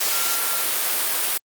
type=tone in noise; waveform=sine; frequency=1374 Hz; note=F6; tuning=29 cents flat; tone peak=-32 dBFS; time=0.12-0.65 s; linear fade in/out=10 ms; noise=white; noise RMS=-22 dBFS; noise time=0-1.38 s; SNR=-13 dB; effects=high-pass 400 Hz 12 dB/octave + Opus 48 kbps